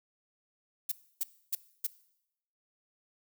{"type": "noise bursts", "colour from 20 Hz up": "violet", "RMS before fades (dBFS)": -31, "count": 4, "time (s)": [0.89, 1.868], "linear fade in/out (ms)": 5, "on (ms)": 27, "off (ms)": 290, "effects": ["noise-tail reverb RT60 0.8 s tail -19 dB re dry"]}